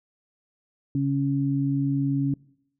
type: tone pair together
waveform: sine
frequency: 138.6 / 277.2 Hz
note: C#3 / C#4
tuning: 0 / 0 cents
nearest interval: octave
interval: 1200 cents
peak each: -24 dBFS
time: 0.95-2.34 s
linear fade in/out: 2 ms
effects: noise-tail reverb RT60 0.7 s tail -23 dB re dry